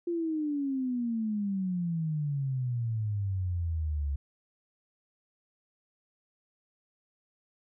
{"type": "exponential sweep", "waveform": "sine", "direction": "down", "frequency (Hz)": [349.2, 69], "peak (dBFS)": -28, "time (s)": [0.07, 4.16], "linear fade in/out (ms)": 5, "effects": []}